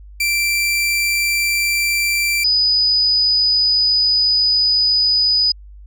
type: tone pair in turn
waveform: sawtooth / sine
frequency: 2349 / 4977 Hz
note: D7 / D#8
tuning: 0 / 0 cents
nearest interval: octave + minor second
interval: 1300 cents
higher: second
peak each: -12 dBFS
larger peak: neither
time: 0.2-2.44 / 2.44-5.52 s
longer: second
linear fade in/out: 5 ms
effects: added 50 Hz sine -36 dBFS peak until 5.86 s